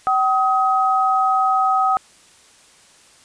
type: tone pair together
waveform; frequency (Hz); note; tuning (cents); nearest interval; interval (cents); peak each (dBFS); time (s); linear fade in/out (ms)
sine; 764 / 1263.9; G5 / D#6; -45 / +27; major sixth; 872; -17; 0.07-1.97; 0
effects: white hiss -50 dBFS RMS until 3.24 s + resampled to 22050 Hz